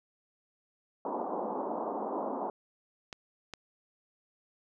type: band-pass noise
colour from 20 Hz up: white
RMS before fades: -35 dBFS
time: 1.05-2.5 s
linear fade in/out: 2 ms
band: 210 to 1000 Hz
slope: 48 dB/octave
type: clicks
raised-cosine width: 0.2 ms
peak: -23 dBFS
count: 2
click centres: 3.128 / 3.537 s
effects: none